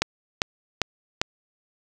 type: click train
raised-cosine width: 0.2 ms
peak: -3 dBFS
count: 4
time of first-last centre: 0.02-1.215 s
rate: 2.51 Hz
effects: none